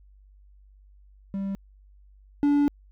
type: tone pair in turn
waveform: triangle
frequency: 196 / 288.4 Hz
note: G3 / D4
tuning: 0 / -31 cents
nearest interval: perfect fifth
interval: 669 cents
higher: second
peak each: -25 / -16 dBFS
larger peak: second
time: 1.34-1.55 / 2.43-2.68 s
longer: second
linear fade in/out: 0 ms
effects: added 49 Hz sine -51 dBFS peak until 2.91 s